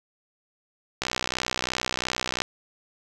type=click train; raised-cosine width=0.2 ms; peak=-8 dBFS; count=89; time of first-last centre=1.02-2.419 s; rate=62.9 Hz; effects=none